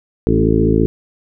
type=harmonic tone with a mistuned harmonic; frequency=54.9 Hz; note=A1; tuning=3 cents flat; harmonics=1 / 2 / 3 / 4 / 5 / 6 / 7 / 8; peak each=-19 / -19 / -19 / -19 / -19 / -19 / -19 / -19 dBFS; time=0.27-0.86 s; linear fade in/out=0 ms; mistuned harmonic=5; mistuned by=+25 cents; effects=none